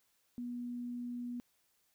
sine tone, 242.8 Hz, B3, 29 cents flat, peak -38 dBFS, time 0.38-1.4 s, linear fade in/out 0 ms, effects white hiss -75 dBFS RMS until 1.94 s

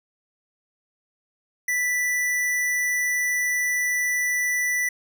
square tone, 1975.5 Hz, B6, in tune, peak -22 dBFS, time 1.68-4.89 s, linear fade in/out 5 ms, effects none

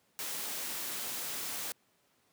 white noise, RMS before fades -38 dBFS, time 0.19-1.72 s, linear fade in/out 0 ms, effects pink hiss -71 dBFS RMS until 2.32 s + high-pass 150 Hz 12 dB/octave

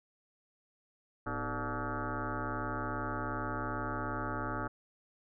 sine tone with frequency modulation, 587.3 Hz, D5, in tune, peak -33 dBFS, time 1.26-4.68 s, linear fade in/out 10 ms, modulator 139 Hz, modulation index 6.4, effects none

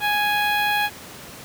15% pulse tone with notch filter, 830.6 Hz, G#5, in tune, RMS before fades -21 dBFS, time 0-0.9 s, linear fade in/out 50 ms, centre 7600 Hz, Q 0.65, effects pink hiss -39 dBFS RMS until 1.44 s + high-pass 100 Hz 12 dB/octave

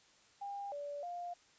sine tone with pitch steps, 803 / 577 / 702 Hz, G5 / D5 / F5, +41 / -31 / +9 cents, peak -40 dBFS, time 0.41-1.34 s, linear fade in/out 10 ms, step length 310 ms, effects white hiss -66 dBFS RMS until 1.58 s + resampled to 16000 Hz

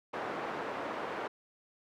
pink band-pass noise, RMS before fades -38 dBFS, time 0.13-1.28 s, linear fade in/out 10 ms, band 410 to 1400 Hz, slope 12 dB/octave, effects none

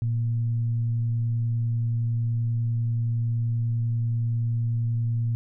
sine tone with frequency modulation, 116.2 Hz, A#2, 5 cents flat, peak -22 dBFS, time 0.02-5.35 s, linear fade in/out 0 ms, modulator 121 Hz, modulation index 0.2, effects none

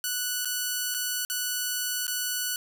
5% pulse tone with dropouts, 1480 Hz, F#6, in tune, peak -16 dBFS, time 0.04-2.56 s, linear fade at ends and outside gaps 1 ms, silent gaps 0.448-0.455 / 0.942-0.946 / 1.25-1.299 / 2.068-2.079 s, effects none

